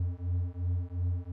triangle beating tone pair, 87.1 / 89.9 Hz, F2 / F#2, -4 / -49 cents, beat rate 2.8 Hz, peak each -30 dBFS, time 0-1.32 s, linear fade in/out 5 ms, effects none

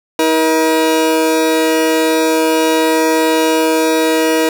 30% pulse tone pair together, 318.8 / 478 Hz, D#4 / A#4, +42 / +43 cents, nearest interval perfect fifth, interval 701 cents, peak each -11 dBFS, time 0.19-4.49 s, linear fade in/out 2 ms, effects none

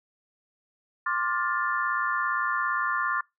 sine chord, D minor seventh, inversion third, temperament just, 1057.2 / 1174.7 / 1409.6 / 1762 Hz, C6 / D6 / F6 / A6, +18 / 0 / +16 / +2 cents, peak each -30 dBFS, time 1.06-3.21 s, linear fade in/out 5 ms, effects noise-tail reverb RT60 0.2 s tail -24 dB re dry

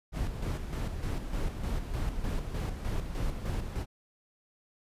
brown noise with tremolo, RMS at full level -31 dBFS, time 0.12-3.86 s, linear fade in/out 50 ms, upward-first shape square, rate 3.3 Hz, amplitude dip 50%, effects resampled to 32000 Hz

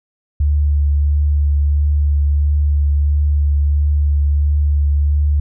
sine tone with vibrato, 72.8 Hz, D2, 15 cents flat, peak -11 dBFS, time 0.4-5.4 s, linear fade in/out 5 ms, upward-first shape triangle, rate 1.5 Hz, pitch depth 19 cents each way, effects none

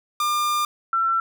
45% pulse / sine tone pair in turn, 1200 / 1347 Hz, D6 / E6, +37 / +37 cents, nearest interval major second, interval 200 cents, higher second, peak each -20 / -18 dBFS, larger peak second, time 0.2-0.65 / 0.93-1.2 s, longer first, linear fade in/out 2 ms, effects none

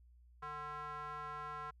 square tone with band-pass filter, 149.5 Hz, D3, 31 cents sharp, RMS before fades -45 dBFS, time 0.42-1.71 s, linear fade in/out 10 ms, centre 1200 Hz, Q 6.2, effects added 60 Hz sine -60 dBFS peak until 1.8 s

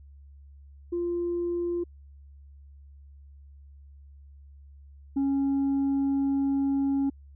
sine tone pair in turn, 347 / 275.4 Hz, F4 / C#4, -11 / -11 cents, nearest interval major third, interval 400 cents, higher first, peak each -25 / -20 dBFS, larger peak second, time 0.92-1.84 / 5.16-7.1 s, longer second, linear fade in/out 10 ms, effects tanh soft clip ceiling -22 dBFS + added 70 Hz sine -47 dBFS peak until 7.35 s

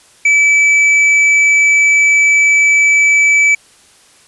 sine tone with hard clipping, 2303 Hz, D7, 34 cents flat, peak -8 dBFS, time 0.25-3.55 s, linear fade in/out 5 ms, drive 5 dB, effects white hiss -46 dBFS RMS until 4.27 s + resampled to 24000 Hz

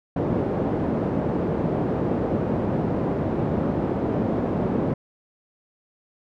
pink band-pass noise, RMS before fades -24 dBFS, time 0.16-4.94 s, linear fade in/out 5 ms, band 140 to 520 Hz, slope 12 dB/octave, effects none

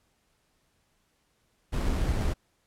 brown noise with sample-and-hold, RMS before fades -27 dBFS, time 1.72-2.34 s, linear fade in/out 20 ms, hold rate 6300 Hz, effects pink hiss -71 dBFS RMS until 2.66 s + low-pass 12000 Hz 12 dB/octave

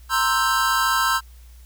square chord, C dominant seventh, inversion third, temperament equal, 932.3 / 1046.5 / 1318.5 / 1568 Hz, Bb5 / C6 / E6 / G6, 0 / 0 / 0 / 0 cents, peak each -27 / -24 / -23 / -24 dBFS, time 0.09-1.21 s, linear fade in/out 50 ms, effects added 60 Hz sine -42 dBFS peak until 1.65 s + white hiss -56 dBFS RMS until 1.65 s

